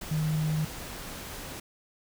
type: tone in noise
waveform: sine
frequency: 155.3 Hz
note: D#3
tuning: 3 cents flat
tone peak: -25 dBFS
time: 0.11-0.65 s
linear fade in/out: 5 ms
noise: pink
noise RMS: -40 dBFS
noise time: 0.01-1.6 s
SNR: +12 dB
effects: none